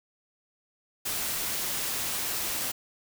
white noise, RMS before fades -31 dBFS, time 1.05-2.72 s, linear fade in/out 10 ms, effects none

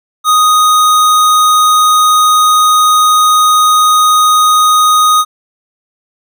square tone, 1244.5 Hz, D#6, in tune, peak -6 dBFS, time 0.24-5.25 s, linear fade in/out 50 ms, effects none

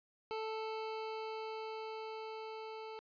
25% pulse tone with level ramp, 440 Hz, A4, in tune, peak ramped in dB -34 to -41 dBFS, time 0.31-2.99 s, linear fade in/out 0 ms, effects resampled to 11025 Hz

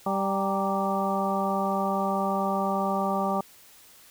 harmonic tone with a mistuned harmonic, 195.5 Hz, G3, 4 cents flat, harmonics 1 / 2 / 3 / 4 / 5 / 6, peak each -29 / -34 / -31 / -29 / -34 / -31 dBFS, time 0.06-3.41 s, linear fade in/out 5 ms, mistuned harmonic 5, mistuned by -78 cents, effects white hiss -53 dBFS RMS until 4.1 s

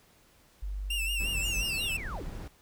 sine tone, 49 Hz, G1, in tune, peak -32 dBFS, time 0.62-1.65 s, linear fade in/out 10 ms
45% pulse tone with vibrato, 2725 Hz, F7, 43 cents flat, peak -30 dBFS, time 0.9-1.97 s, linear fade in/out 5 ms, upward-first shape sine, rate 5.6 Hz, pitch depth 76 cents each way
brown noise, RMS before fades -39 dBFS, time 1.2-2.48 s, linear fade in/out 5 ms
sine linear sweep, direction down, 7930 to 204.4 Hz, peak -38 dBFS, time 1.37-2.23 s, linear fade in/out 5 ms
effects pink hiss -62 dBFS RMS until 2.61 s

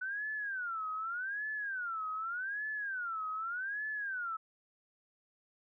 sine tone with vibrato, 1480 Hz, F#6, in tune, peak -35 dBFS, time 0.01-4.37 s, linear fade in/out 10 ms, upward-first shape sine, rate 0.84 Hz, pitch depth 270 cents each way, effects none

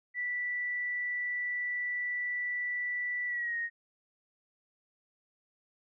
sine tone with pitch glide, 1966 to 1866.4 Hz, B6 to A#6, -8 to +2 cents, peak -31 dBFS, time 0.14-3.7 s, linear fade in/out 50 ms, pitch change -90 cents, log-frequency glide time 3.27-3.57 s, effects none

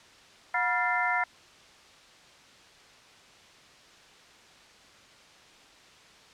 sine tone cluster, 723 / 971 / 1389 / 1772 / 2082 Hz, F#5 / B5 / F6 / A6 / C7, -40 / -30 / -10 / +12 / -9 cents, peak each -31 dBFS, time 0.54-1.24 s, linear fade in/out 5 ms, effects white hiss -54 dBFS RMS until 6.33 s + low-pass 5000 Hz 12 dB/octave

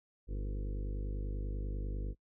harmonic tone with a mistuned harmonic, 50.1 Hz, G1, 38 cents sharp, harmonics 1 / 2 / 3 / 4 / 5 / 6 / 7 / 8 / 9 / 10, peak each -35 / -45 / -50 / -53 / -52 / -54 / -54 / -56 / -54 / -57 dBFS, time 0.27-2.15 s, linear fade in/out 50 ms, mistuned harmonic 7, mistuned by -53 cents, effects noise-tail reverb RT60 0.1 s tail -24 dB re dry

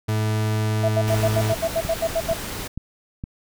40% pulse tone, 108.1 Hz, A2, 30 cents flat, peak -19 dBFS, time 0.08-1.53 s, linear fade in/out 10 ms
sine tone bursts, 659.3 Hz, E5, in tune, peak -18 dBFS, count 12, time 0.83-2.339 s, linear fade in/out 10 ms, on 57 ms, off 75 ms
pink noise, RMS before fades -31 dBFS, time 1.07-2.68 s, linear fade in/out 10 ms
click train, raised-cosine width 5 ms, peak -17 dBFS, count 4, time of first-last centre 1.85-3.239 s, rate 2.16 Hz
effects none

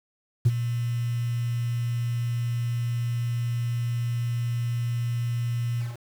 sine tone with ADSR envelope, 119 Hz, A#2, 36 cents sharp, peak -11 dBFS, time 0.45-5.98 s, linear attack 14 ms, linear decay 37 ms, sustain -13 dB, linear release 180 ms, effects tanh soft clip ceiling -13 dBFS + 7-bit

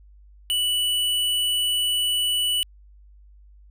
square tone, 2960 Hz, F#7, in tune, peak -21 dBFS, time 0.5-2.63 s, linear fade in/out 0 ms, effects added 50 Hz sine -47 dBFS peak until 3.7 s

